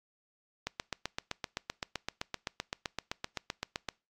click train, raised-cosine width 0.2 ms, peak -16 dBFS, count 26, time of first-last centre 0.67-3.888 s, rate 7.77 Hz, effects noise-tail reverb RT60 0.3 s tail -25 dB re dry + AAC 64 kbps

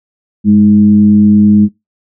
sine tone with frequency modulation, 207.7 Hz, G#3, in tune, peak -3 dBFS, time 0.44-1.69 s, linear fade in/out 50 ms, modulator 109 Hz, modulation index 0.42, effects noise-tail reverb RT60 0.2 s tail -23 dB re dry

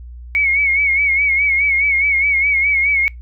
sine tone with vibrato, 2214 Hz, C#7, 3 cents flat, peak -12 dBFS, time 0.35-3.08 s, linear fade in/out 0 ms, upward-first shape sine, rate 4.8 Hz, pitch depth 68 cents each way, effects noise-tail reverb RT60 0.2 s tail -25 dB re dry + added 60 Hz sine -31 dBFS peak until 3.21 s

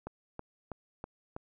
click train, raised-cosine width 1 ms, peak -25 dBFS, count 5, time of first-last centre 0.07-1.364 s, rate 3.09 Hz, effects none

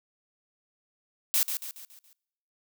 blue noise with echo, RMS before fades -24 dBFS, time 1.34-1.43 s, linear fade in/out 0 ms, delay 140 ms, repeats 5, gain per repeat -7 dB, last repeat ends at 2.13 s, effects noise-tail reverb RT60 0.9 s tail -26 dB re dry

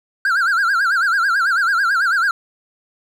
triangle tone with vibrato, 1480 Hz, F#6, in tune, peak -12 dBFS, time 0.25-2.31 s, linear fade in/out 2 ms, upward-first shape sine, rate 9.1 Hz, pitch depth 180 cents each way, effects none

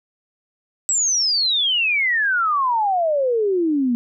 sine exponential sweep, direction down, 7902 to 233.1 Hz, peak -16 dBFS, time 0.89-3.95 s, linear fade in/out 0 ms, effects none

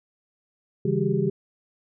sine tone cluster, 140.7 / 164.4 / 201.8 / 381.4 / 404.4 Hz, C#3 / E3 / G#3 / G4 / G#4, +26 / -4 / -49 / -47 / -46 cents, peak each -27 dBFS, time 0.85-1.3 s, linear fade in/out 5 ms, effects none

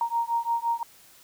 sine beating tone pair, 929 / 934.8 Hz, A#5 / A#5, -6 / +5 cents, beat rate 5.8 Hz, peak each -27 / -27 dBFS, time 0.01-0.83 s, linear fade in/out 2 ms, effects white hiss -54 dBFS RMS until 1.23 s

